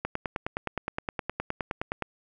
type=click train; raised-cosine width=0.5 ms; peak=-14 dBFS; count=20; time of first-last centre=0.05-2.023 s; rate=9.63 Hz; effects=none